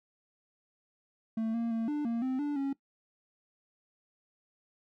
triangle tone with pitch steps, 223.2 / 231.8 / 226.6 / 296 / 232.1 / 259.7 / 291.6 / 275 Hz, A3 / A#3 / A#3 / D4 / A#3 / C4 / D4 / C#4, +25 / -10 / -49 / +14 / -7 / -13 / -12 / -14 cents, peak -27 dBFS, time 1.37-2.73 s, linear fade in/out 5 ms, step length 170 ms, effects noise-tail reverb RT60 0.1 s tail -19 dB re dry

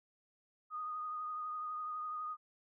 sine tone with vibrato, 1238 Hz, D#6, 9 cents flat, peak -38 dBFS, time 0.7-2.37 s, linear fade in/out 50 ms, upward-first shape triangle, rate 12 Hz, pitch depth 29 cents each way, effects none

